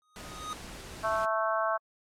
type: tone with exponential growth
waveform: square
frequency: 1246 Hz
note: D#6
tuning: 2 cents sharp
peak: -33 dBFS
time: 0.02-0.53 s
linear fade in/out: 0 ms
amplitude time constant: 110 ms
type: noise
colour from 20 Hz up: pink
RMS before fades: -45 dBFS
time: 0.16-1.25 s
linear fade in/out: 0 ms
type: harmonic tone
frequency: 220 Hz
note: A3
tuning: in tune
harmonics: 3 / 4 / 5 / 6 / 7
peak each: -30 / -36 / -31 / -34 / -36 dBFS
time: 1.03-1.78 s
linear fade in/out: 20 ms
effects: low-pass 10000 Hz 12 dB/octave + AAC 64 kbps